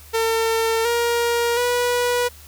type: tone with pitch steps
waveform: sawtooth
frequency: 451.6 / 471.7 / 487.7 Hz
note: A4 / A#4 / B4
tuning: +45 / +20 / -22 cents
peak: -14 dBFS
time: 0.13-2.29 s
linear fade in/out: 20 ms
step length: 720 ms
effects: added 75 Hz sine -44 dBFS peak until 2.47 s + white hiss -46 dBFS RMS until 2.47 s